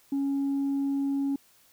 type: tone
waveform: sine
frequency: 277.2 Hz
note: C#4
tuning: in tune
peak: -23 dBFS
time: 0.12-1.36 s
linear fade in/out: 5 ms
effects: tanh soft clip ceiling -23 dBFS + white hiss -61 dBFS RMS until 1.72 s